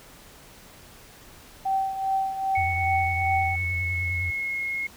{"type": "tone with tremolo", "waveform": "sine", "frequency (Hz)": 773, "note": "G5", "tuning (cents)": -24, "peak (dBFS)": -20, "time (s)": [1.65, 3.56], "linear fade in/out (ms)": 10, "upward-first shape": "triangle", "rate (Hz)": 2.5, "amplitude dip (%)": 70}
{"type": "tone with pitch glide", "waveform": "sine", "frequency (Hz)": [2217, 2161], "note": ["C#7", "C#7"], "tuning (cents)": [0, -45], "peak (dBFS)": -26, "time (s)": [2.55, 4.87], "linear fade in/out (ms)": 5, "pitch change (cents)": -45, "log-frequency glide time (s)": [3.35, 4.61]}
{"type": "tone with vibrato", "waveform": "sine", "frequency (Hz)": 88, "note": "F2", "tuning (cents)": 14, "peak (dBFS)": -28, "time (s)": [2.57, 4.31], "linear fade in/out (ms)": 10, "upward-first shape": "sine", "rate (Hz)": 9.8, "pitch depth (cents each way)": 79}
{"effects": ["pink hiss -49 dBFS RMS until 4.96 s"]}